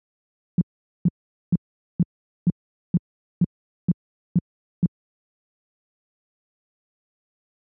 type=tone bursts; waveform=sine; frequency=174.61 Hz; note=F3; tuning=in tune; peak=-13 dBFS; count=10; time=0.58-4.86 s; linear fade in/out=2 ms; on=32 ms; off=440 ms; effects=high-pass 80 Hz 12 dB/octave